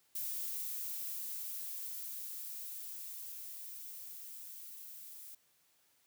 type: noise with level ramp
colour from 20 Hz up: violet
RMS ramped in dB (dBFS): -39 to -51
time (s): 0.15-5.35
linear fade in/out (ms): 5
effects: white hiss -72 dBFS RMS until 6.06 s + high-pass 60 Hz 12 dB/octave